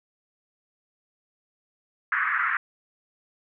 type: band-pass noise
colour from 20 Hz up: white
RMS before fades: -25 dBFS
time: 2.12-2.57 s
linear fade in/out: 2 ms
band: 1200 to 1900 Hz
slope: 48 dB/octave
effects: none